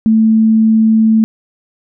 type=tone; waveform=sine; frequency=221 Hz; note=A3; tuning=8 cents sharp; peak=-6 dBFS; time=0.06-1.24 s; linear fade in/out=0 ms; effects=none